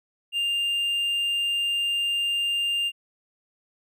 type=tone; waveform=triangle; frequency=2800 Hz; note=F7; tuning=4 cents sharp; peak=-21 dBFS; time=0.32-2.92 s; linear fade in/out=50 ms; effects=none